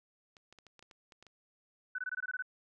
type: clicks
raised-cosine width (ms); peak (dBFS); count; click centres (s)
0.2; -38; 10; 0.368 / 0.526 / 0.587 / 0.667 / 0.793 / 0.826 / 0.912 / 1.122 / 1.226 / 1.267
type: tone bursts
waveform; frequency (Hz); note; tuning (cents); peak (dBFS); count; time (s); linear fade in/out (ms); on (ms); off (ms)
sine; 1501; F#6; +24; -34; 9; 1.95-2.424; 5; 34; 21
effects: none